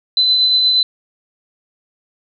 sine tone with tremolo, 4027 Hz, B7, 33 cents sharp, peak -9 dBFS, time 0.17-0.83 s, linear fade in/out 2 ms, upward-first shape triangle, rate 8.5 Hz, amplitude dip 30%, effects none

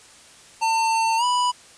square tone with pitch glide, 899 to 986 Hz, A5 to B5, +37 to -3 cents, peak -19 dBFS, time 0.61-1.52 s, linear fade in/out 20 ms, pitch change +160 cents, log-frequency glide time 1.17-1.24 s, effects white hiss -48 dBFS RMS until 1.77 s + resampled to 22050 Hz

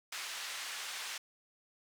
pink band-pass noise, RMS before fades -42 dBFS, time 0.12-1.18 s, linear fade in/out 5 ms, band 1500 to 7900 Hz, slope 12 dB/octave, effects none

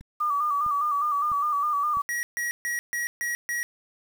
click train, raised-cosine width 5 ms, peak -32 dBFS, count 4, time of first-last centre 0.01-1.971 s, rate 1.53 Hz
sine tone with vibrato, 1174.7 Hz, D6, in tune, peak -22 dBFS, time 0.2-2.02 s, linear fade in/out 10 ms, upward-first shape square, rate 4.9 Hz, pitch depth 49 cents each way
square tone bursts, 1909 Hz, A#6, 41 cents sharp, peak -27 dBFS, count 6, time 2.09-3.63 s, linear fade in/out 0 ms, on 140 ms, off 140 ms
effects 8-bit

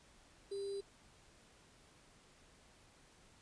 sine tone with sample-and-hold, 396.8 Hz, G4, 21 cents sharp, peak -39 dBFS, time 0.51-0.81 s, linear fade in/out 10 ms, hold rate 4410 Hz, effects pink hiss -65 dBFS RMS until 3.41 s + resampled to 22050 Hz

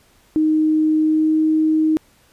sine tone with pitch glide, 311.1 to 313.4 Hz, D#4 to D#4, 0 to +13 cents, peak -13 dBFS, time 0.36-1.97 s, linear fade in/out 0 ms, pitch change +13 cents, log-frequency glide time 1-1.37 s, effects pink hiss -55 dBFS RMS until 2.32 s + resampled to 32000 Hz

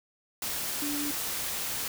sine tone in noise, 291 Hz, D4, 16 cents flat, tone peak -32 dBFS, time 0.82-1.11 s, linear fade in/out 2 ms, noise white, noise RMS -33 dBFS, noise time 0.42-1.88 s, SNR -2 dB, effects none

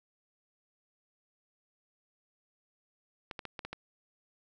clicks, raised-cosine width 0.3 ms, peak -23 dBFS, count 6, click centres 3.312 / 3.392 / 3.453 / 3.592 / 3.65 / 3.73 s, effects none

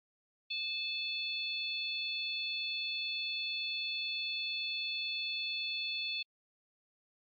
harmonic tone, 871 Hz, A5, 18 cents flat, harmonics 3 / 4 / 5, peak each -38 / -39 / -40 dBFS, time 0.5-6.23 s, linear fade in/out 10 ms, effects AAC 64 kbps

